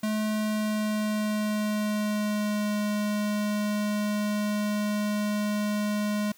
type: tone with pitch glide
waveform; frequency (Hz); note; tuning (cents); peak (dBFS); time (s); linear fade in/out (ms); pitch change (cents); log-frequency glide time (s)
square; 214.5 to 208.8; A3 to G#3; -44 to +10; -26; 0.03-6.32; 5; -46; 0.27-2.76
effects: white hiss -57 dBFS RMS until 6.37 s